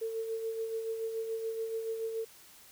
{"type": "tone with tremolo", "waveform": "sine", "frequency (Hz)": 450, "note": "A4", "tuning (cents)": 39, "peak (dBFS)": -31, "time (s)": [0.01, 2.25], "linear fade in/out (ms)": 10, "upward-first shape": "sine", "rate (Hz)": 7, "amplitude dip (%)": 45, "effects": ["white hiss -56 dBFS RMS until 2.71 s"]}